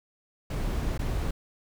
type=noise with dropouts; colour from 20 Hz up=brown; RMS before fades=-29 dBFS; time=0.5-1.31 s; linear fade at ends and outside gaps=5 ms; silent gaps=0.978-0.991 s; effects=none